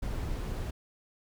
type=noise; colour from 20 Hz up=brown; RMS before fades=-34 dBFS; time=0.02-0.71 s; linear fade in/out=10 ms; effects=none